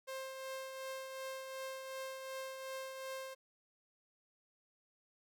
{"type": "tone with tremolo", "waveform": "sawtooth", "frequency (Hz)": 529, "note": "C5", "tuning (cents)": 19, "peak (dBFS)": -37, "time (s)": [0.07, 3.35], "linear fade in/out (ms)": 20, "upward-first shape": "triangle", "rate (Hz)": 2.7, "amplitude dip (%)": 45, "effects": []}